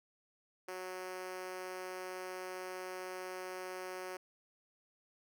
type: tone with high-pass filter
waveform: 5% pulse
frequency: 184.4 Hz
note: F#3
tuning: 6 cents flat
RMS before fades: -44 dBFS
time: 0.68-4.17 s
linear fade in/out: 5 ms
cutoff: 410 Hz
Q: 3.6
effects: none